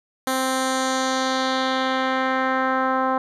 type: tone with low-pass filter sweep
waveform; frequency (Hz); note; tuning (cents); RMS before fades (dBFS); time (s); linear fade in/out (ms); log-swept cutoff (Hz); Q
10% pulse; 261.6; C4; 0; -22; 0.27-3.18; 2; 12000 to 1100; 1.6
effects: none